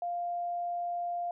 sine tone, 698.5 Hz, F5, in tune, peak -31 dBFS, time 0.02-1.31 s, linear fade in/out 2 ms, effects none

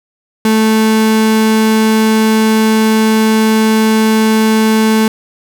35% pulse tone, 219.3 Hz, A3, 6 cents flat, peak -6 dBFS, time 0.45-5.08 s, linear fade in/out 2 ms, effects none

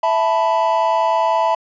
triangle chord, E suspended fourth, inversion none, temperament just, 659.3 / 879 / 988.9 Hz, E5 / A5 / B5, 0 / -2 / +2 cents, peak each -16 dBFS, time 0.03-1.55 s, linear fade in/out 5 ms, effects tanh soft clip ceiling -4 dBFS + resampled to 16000 Hz

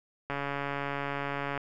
click train, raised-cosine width 0.5 ms, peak -18 dBFS, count 181, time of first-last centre 0.3-1.577 s, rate 141 Hz, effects none

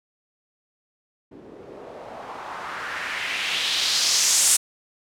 blue noise with low-pass filter sweep, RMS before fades -25 dBFS, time 1.31-4.57 s, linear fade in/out 10 ms, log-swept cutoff 300 to 8700 Hz, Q 2.1, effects none

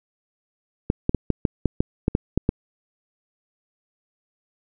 clicks, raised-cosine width 3 ms, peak -5 dBFS, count 11, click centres 0.901 / 1.094 / 1.147 / 1.303 / 1.452 / 1.657 / 1.805 / 2.081 / 2.151 / 2.376 / 2.491 s, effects none

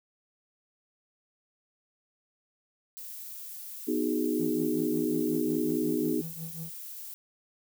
violet noise, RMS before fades -42 dBFS, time 2.97-7.14 s, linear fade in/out 0 ms
sine chord, G# minor seventh, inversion first, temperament equal, 246.9 / 311.1 / 370 / 415.3 Hz, B3 / D#4 / F#4 / G#4, 0 / 0 / 0 / 0 cents, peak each -31 / -29 / -34 / -33 dBFS, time 3.87-6.22 s, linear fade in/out 20 ms
triangle tone with tremolo, 163.1 Hz, E3, 18 cents flat, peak -33 dBFS, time 4.39-6.7 s, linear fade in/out 10 ms, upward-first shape triangle, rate 5.5 Hz, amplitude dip 95%
effects none

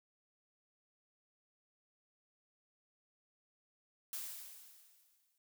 blue noise with exponential decay, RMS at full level -41 dBFS, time 4.13-5.38 s, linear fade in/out 2 ms, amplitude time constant 270 ms, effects none

